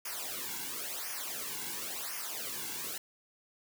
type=noise with flanger; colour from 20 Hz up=white; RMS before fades=-39 dBFS; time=0.05-2.98 s; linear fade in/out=5 ms; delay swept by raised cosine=0.25 to 1.65 ms; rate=0.95 Hz; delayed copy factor=-0.85; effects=none